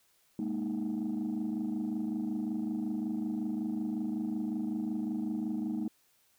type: chord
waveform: sine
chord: Ab suspended second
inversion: none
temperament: equal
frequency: 207.7 / 233.1 / 311.1 Hz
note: Ab3 / Bb3 / Eb4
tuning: 0 / 0 / 0 cents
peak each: -34 dBFS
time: 0.39-5.88 s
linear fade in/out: 2 ms
effects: tanh soft clip ceiling -27 dBFS + white hiss -69 dBFS RMS until 6.38 s